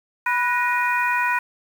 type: harmonic tone with a mistuned harmonic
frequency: 491.2 Hz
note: B4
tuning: 9 cents flat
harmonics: 2 / 3 / 4 / 5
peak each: -22 / -24 / -25 / -26 dBFS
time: 0.26-1.39 s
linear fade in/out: 5 ms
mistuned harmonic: 4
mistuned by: -76 cents
effects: 7-bit